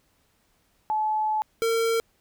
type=tone pair in turn; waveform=sine / square; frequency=861 / 456.1 Hz; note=A5 / A#4; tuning=-38 / -38 cents; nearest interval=major seventh; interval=1100 cents; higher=first; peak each=-22 dBFS; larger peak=neither; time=0.9-1.42 / 1.62-2 s; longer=first; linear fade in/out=0 ms; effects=pink hiss -67 dBFS RMS until 2.2 s